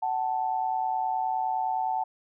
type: tone pair together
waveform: sine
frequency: 750.3 / 880 Hz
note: F#5 / A5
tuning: +24 / 0 cents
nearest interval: minor third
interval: 276 cents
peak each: -28 dBFS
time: 0.02-2.04 s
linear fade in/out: 10 ms
effects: none